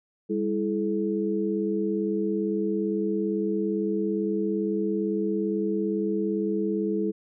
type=tone cluster; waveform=sine; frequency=200.7 / 330.3 / 428 Hz; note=G3 / E4 / A4; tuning=+41 / +4 / -48 cents; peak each=-28 dBFS; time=0.29-7.12 s; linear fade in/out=20 ms; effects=none